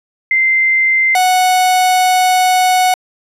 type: tone pair in turn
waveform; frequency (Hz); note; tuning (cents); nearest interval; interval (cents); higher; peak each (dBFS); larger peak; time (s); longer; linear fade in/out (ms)
sine / 45% pulse; 2082 / 737.5; C7 / F#5; -9 / -6; octave + tritone; 1797; first; -9; neither; 0.31-1.15 / 1.15-2.94; second; 2
effects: resampled to 32000 Hz